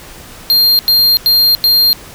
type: tone bursts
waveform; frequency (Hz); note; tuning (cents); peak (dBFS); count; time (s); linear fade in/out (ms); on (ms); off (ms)
square; 4200; C8; +6; -7; 4; 0.5-1.93; 0; 290; 90
effects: pink hiss -34 dBFS RMS until 2.14 s